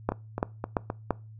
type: two click trains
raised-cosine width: 1 ms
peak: -16 / -10 dBFS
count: 4 / 4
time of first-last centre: 0.12-0.901 / 0.09-1.107 s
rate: 3.84 / 2.95 Hz
effects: noise-tail reverb RT60 0.3 s tail -22 dB re dry + added 109 Hz sine -44 dBFS peak until 1.39 s